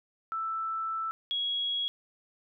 sine tone pair in turn, 1323 / 3320 Hz, E6 / G#7, +6 / -1 cents, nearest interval octave + major third, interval 1593 cents, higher second, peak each -30 / -28 dBFS, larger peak second, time 0.32-1.11 / 1.31-1.88 s, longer first, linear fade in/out 0 ms, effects none

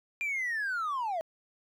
triangle linear sweep, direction down, 2411 to 622.3 Hz, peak -27 dBFS, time 0.21-1.21 s, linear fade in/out 0 ms, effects tanh soft clip ceiling -25 dBFS

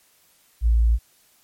sine tone, 56.9 Hz, A#1, 41 cents flat, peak -14 dBFS, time 0.61-0.99 s, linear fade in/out 50 ms, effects white hiss -59 dBFS RMS until 1.43 s + MP3 64 kbps

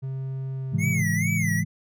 triangle tone with pitch glide, 133.2 to 131.06 Hz, C3 to C3, +31 to +3 cents, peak -26 dBFS, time 0.02-1.03 s, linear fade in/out 20 ms, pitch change -28 cents, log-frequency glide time 0.53-0.84 s
sine chord, A major seventh, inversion none, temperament equal with one note detuned, 107.24 / 138.59 / 164.81 / 207.7 Hz, A2 / C#3 / E3 / G#3, -44 / 0 / 0 / 0 cents, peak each -27 / -31 / -25 / -30 dBFS, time 0.72-1.65 s, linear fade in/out 20 ms
square tone with vibrato, 2093 Hz, C7, in tune, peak -27 dBFS, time 0.78-1.64 s, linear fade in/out 50 ms, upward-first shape sine, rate 2.3 Hz, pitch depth 160 cents each way
effects none

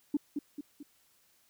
sine tone with echo, 290.7 Hz, D4, 18 cents flat, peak -24 dBFS, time 0.14-0.17 s, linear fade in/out 5 ms, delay 220 ms, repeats 3, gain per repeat -6 dB, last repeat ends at 0.83 s, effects tanh soft clip ceiling -20 dBFS + white hiss -68 dBFS RMS until 1.49 s

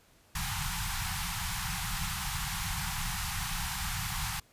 pink band-stop noise, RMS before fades -34 dBFS, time 0.35-4.4 s, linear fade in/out 5 ms, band 190 to 760 Hz, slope 96 dB/octave, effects pink hiss -63 dBFS RMS until 4.52 s + resampled to 32000 Hz

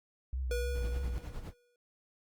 sine tone with vibrato, 61.74 Hz, B1, in tune, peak -32 dBFS, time 0.33-1.18 s, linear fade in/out 0 ms, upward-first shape triangle, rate 3.3 Hz, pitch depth 130 cents each way
square tone with exponential decay, 484.5 Hz, B4, 33 cents flat, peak -33 dBFS, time 0.51-1.76 s, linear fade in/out 2 ms, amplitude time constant 270 ms
brown noise with tremolo, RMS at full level -40 dBFS, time 0.73-1.54 s, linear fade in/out 50 ms, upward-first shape sine, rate 9.8 Hz, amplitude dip 65%
effects Opus 48 kbps

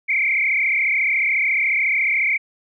sine tone with frequency modulation, 2217 Hz, C#7, in tune, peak -16 dBFS, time 0.08-2.38 s, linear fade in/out 20 ms, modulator 34.1 Hz, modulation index 4, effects none

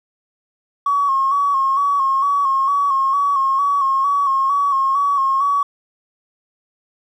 triangle tone with vibrato, 1105 Hz, C#6, 6 cents flat, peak -10 dBFS, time 0.86-5.63 s, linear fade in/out 5 ms, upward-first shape square, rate 2.2 Hz, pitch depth 42 cents each way, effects tanh soft clip ceiling -12 dBFS

